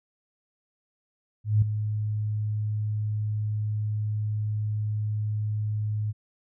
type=tone with ADSR envelope; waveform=sine; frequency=106.3 Hz; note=G#2; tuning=41 cents sharp; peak=-15 dBFS; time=1.44-6.13 s; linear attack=180 ms; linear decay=5 ms; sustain=-10 dB; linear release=30 ms; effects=none